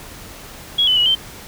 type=tone with pitch steps; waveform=sine; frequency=3326 / 3016 / 2920 / 3115 Hz; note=G#7 / F#7 / F#7 / G7; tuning=+2 / +32 / -24 / -12 cents; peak=-12 dBFS; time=0.78-1.152 s; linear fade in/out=10 ms; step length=93 ms; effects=pink hiss -37 dBFS RMS until 1.47 s